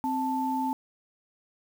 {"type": "tone pair together", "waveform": "sine", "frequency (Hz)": [261.9, 880], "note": ["C4", "A5"], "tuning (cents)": [2, 0], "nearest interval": "octave + major sixth", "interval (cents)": 2098, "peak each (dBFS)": [-29, -28], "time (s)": [0.04, 0.73], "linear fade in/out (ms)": 0, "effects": ["8-bit"]}